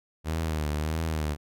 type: tone with vibrato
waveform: sawtooth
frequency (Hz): 77.8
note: D#2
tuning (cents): 0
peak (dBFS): -23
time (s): 0.24-1.37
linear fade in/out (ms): 50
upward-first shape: triangle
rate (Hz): 1.6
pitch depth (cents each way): 89
effects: none